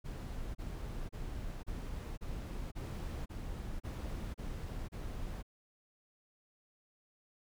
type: noise bursts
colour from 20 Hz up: brown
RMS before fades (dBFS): -41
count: 10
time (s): 0.04-5.428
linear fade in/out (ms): 20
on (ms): 510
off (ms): 32
effects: none